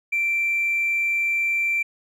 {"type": "tone with hard clipping", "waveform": "sine", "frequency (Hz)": 2349, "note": "D7", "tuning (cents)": 0, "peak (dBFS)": -20, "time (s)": [0.12, 1.83], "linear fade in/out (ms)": 10, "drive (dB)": 1, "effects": ["resampled to 32000 Hz"]}